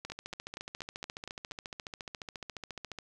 two click trains, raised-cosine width 0.2 ms, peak -24 / -23 dBFS, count 7 / 43, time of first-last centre 0.1-1.512 / 0.05-2.987 s, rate 4.25 / 14.3 Hz, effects none

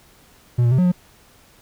triangle tone with pitch steps, 121.3 / 118.9 / 129.6 / 180.9 / 178.9 Hz, B2 / A#2 / C3 / F#3 / F3, -31 / +35 / -16 / -39 / +42 cents, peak -11 dBFS, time 0.58-0.92 s, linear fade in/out 10 ms, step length 68 ms, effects pink hiss -52 dBFS RMS until 1.61 s

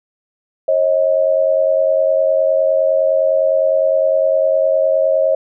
sine tone pair together, 541 / 630.8 Hz, C#5 / D#5, -42 / +24 cents, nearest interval minor third, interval 266 cents, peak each -14 dBFS, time 0.68-5.35 s, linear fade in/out 5 ms, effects none

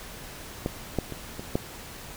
clicks, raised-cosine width 2 ms, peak -13 / -11 / -21 / -21 / -10 dBFS, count 5, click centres 0.661 / 0.987 / 1.123 / 1.395 / 1.555 s, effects pink hiss -42 dBFS RMS until 2.16 s

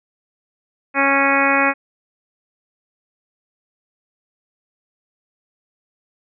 harmonic tone, 276.1 Hz, C#4, 7 cents flat, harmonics 1 / 2 / 3 / 4 / 5 / 6 / 7 / 8 / 9, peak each -22 / -22 / -22 / -22 / -22 / -22 / -22 / -22 / -22 dBFS, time 0.94-1.74 s, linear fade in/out 50 ms, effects none

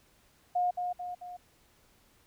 sine tone with echo, 716 Hz, F5, 43 cents sharp, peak -25 dBFS, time 0.55-0.71 s, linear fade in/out 10 ms, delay 220 ms, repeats 3, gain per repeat -5 dB, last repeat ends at 1.37 s, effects pink hiss -65 dBFS RMS until 2.26 s

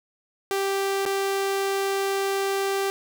sawtooth tone with dropouts, 392 Hz, G4, in tune, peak -19 dBFS, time 0.51-2.9 s, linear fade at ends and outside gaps 0 ms, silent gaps 1.053-1.062 s, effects none

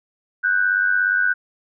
sine tone pair together, 1480 / 1577 Hz, F#6 / G6, 0 / +10 cents, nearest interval minor second, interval 110 cents, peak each -17 / -21 dBFS, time 0.43-1.34 s, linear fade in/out 20 ms, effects none

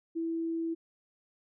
sine tone, 329.6 Hz, E4, in tune, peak -30 dBFS, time 0.15-0.75 s, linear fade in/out 20 ms, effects none

